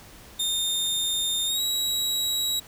sawtooth tone with pitch glide, 3643 to 3860 Hz, A#7 to B7, -41 to -40 cents, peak -21 dBFS, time 0.39-2.6 s, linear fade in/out 10 ms, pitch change +101 cents, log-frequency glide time 1.46-1.62 s, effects pink hiss -48 dBFS RMS until 2.67 s

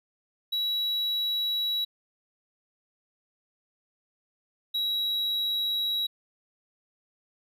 triangle tone pair in turn, 3900 / 3875 Hz, B7 / B7, -23 / -34 cents, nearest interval unison, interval 11 cents, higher first, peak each -24 dBFS, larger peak neither, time 0.52-1.85 / 4.74-6.07 s, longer neither, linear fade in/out 10 ms, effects none

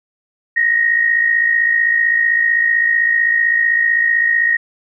sine tone pair together, 1864.7 / 1920.4 Hz, A#6 / B6, 0 / -49 cents, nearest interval minor second, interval 51 cents, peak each -12 / -19 dBFS, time 0.56-4.57 s, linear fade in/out 10 ms, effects none

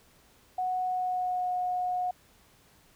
sine tone with pitch glide, 737 to 726 Hz, F#5 to F#5, -7 to -33 cents, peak -27 dBFS, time 0.58-2.11 s, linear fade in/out 5 ms, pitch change -26 cents, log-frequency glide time 0.82-1.51 s, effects pink hiss -61 dBFS RMS until 2.95 s

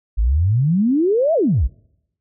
sine exponential two-way sweep, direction up then down, 49 to 683 to 49 Hz, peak -13 dBFS, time 0.17-1.68 s, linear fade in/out 20 ms, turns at 1.34 s, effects noise-tail reverb RT60 0.8 s tail -26 dB re dry

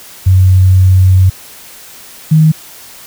sine tone pair in turn, 93.3 / 156.91 Hz, F#2 / D#3, +15 / +15 cents, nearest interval major sixth, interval 900 cents, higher second, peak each -3 dBFS, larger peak neither, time 0.26-1.3 / 2.31-2.52 s, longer first, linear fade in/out 10 ms, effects white hiss -34 dBFS RMS until 3.06 s

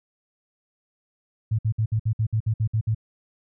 sine tone bursts, 110 Hz, A2, in tune, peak -19 dBFS, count 11, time 1.51-2.948 s, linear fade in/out 10 ms, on 78 ms, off 58 ms, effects none

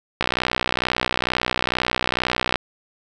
click train, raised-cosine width 0.3 ms, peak -3 dBFS, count 147, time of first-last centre 0.21-2.557 s, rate 62.2 Hz, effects none

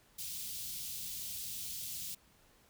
white band-stop noise, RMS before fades -42 dBFS, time 0.18-2.15 s, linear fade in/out 10 ms, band 190 to 3000 Hz, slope 24 dB/octave, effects pink hiss -66 dBFS RMS until 2.69 s

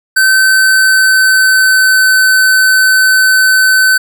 square tone with pitch glide, 1538 to 1522.1 Hz, G6 to F#6, -33 to +49 cents, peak -6 dBFS, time 0.16-3.98 s, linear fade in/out 10 ms, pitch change -18 cents, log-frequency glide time 0.28-2.07 s, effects none

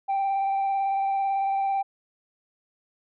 sine tone with vibrato, 784 Hz, G5, in tune, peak -20 dBFS, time 0.08-1.83 s, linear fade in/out 20 ms, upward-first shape square, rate 18 Hz, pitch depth 12 cents each way, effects tanh soft clip ceiling -21 dBFS

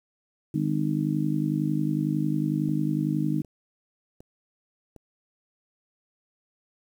harmonic tone, 51 Hz, G#1, 31 cents flat, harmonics 3 / 4 / 5 / 6, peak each -27 / -30 / -30 / -28 dBFS, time 0.54-3.42 s, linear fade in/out 5 ms
click train, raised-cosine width 2 ms, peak -33 dBFS, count 4, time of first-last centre 2.69-4.963 s, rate 1.32 Hz
effects 9-bit

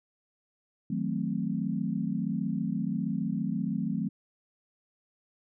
sine chord, D# diminished seventh, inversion none, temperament equal with one note detuned, 158.74 / 185 / 220 / 261.6 Hz, D#3 / F#3 / A3 / C4, +35 / 0 / 0 / 0 cents, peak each -35 / -32 / -32 / -35 dBFS, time 0.9-4.09 s, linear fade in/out 5 ms, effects none

